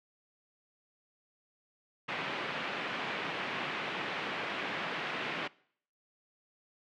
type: band-pass noise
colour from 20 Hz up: white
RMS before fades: -37 dBFS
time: 2.08-5.48 s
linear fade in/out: 10 ms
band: 140 to 2800 Hz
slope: 24 dB/octave
effects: noise-tail reverb RT60 0.6 s tail -23 dB re dry